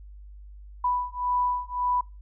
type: beating tone pair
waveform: sine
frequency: 987.8 / 989.6 Hz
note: B5 / B5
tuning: 0 / +3 cents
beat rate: 1.8 Hz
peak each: -27 dBFS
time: 0.84-2.01 s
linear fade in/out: 5 ms
effects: noise-tail reverb RT60 0.3 s tail -25 dB re dry + added 50 Hz sine -42 dBFS peak until 2.21 s